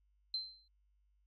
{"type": "tone with exponential decay", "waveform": "sine", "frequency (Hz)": 4104, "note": "C8", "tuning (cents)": -34, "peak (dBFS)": -32, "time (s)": [0.34, 0.68], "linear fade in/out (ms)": 2, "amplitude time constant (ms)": 73, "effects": ["added 50 Hz sine -70 dBFS peak until 1.26 s", "MP3 32 kbps"]}